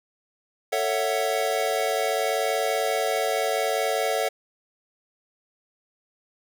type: chord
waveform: square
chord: F# minor seventh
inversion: first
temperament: equal with one note detuned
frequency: 444.9 / 554.4 / 659.3 / 740 Hz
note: A4 / C#5 / E5 / F#5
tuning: +19 / 0 / 0 / 0 cents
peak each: -29 dBFS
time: 0.72-4.29 s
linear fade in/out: 10 ms
effects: none